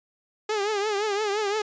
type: tone with vibrato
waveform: sawtooth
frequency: 415.3 Hz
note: G#4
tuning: in tune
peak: -20 dBFS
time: 0.49-1.62 s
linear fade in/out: 5 ms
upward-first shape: triangle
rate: 5.8 Hz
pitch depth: 110 cents each way
effects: resampled to 16000 Hz